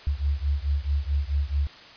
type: beating tone pair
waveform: sine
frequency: 69.3 / 73.9 Hz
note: C#2 / D2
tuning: 0 / +11 cents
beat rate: 4.6 Hz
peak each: -25 / -26 dBFS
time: 0.07-1.67 s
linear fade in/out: 0 ms
effects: white hiss -46 dBFS RMS until 1.96 s + resampled to 11025 Hz